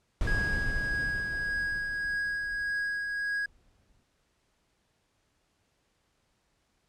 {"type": "noise with exponential decay", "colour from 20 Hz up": "brown", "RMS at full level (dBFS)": -28, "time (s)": [0.21, 4.03], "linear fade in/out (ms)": 1, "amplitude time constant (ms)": 830}
{"type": "tone with tremolo", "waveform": "triangle", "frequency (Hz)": 1651, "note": "G#6", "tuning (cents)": -11, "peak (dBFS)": -26, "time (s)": [0.27, 3.46], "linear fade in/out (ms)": 5, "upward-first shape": "triangle", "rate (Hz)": 1.7, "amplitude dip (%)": 35}
{"effects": ["pink hiss -73 dBFS RMS until 6.88 s", "low-pass 9000 Hz 12 dB/octave"]}